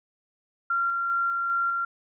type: tone with tremolo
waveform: sine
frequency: 1378 Hz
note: F6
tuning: 24 cents flat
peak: -22 dBFS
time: 0.7-1.85 s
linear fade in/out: 5 ms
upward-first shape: square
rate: 2.5 Hz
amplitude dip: 25%
effects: none